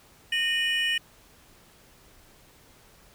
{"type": "tone cluster", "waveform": "triangle", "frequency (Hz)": [1844, 2470, 2948], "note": ["A#6", "D#7", "F#7"], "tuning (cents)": [-19, -13, -7], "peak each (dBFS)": [-26, -29, -25], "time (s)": [0.32, 0.98], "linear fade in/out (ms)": 5, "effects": ["pink hiss -56 dBFS RMS until 3.14 s"]}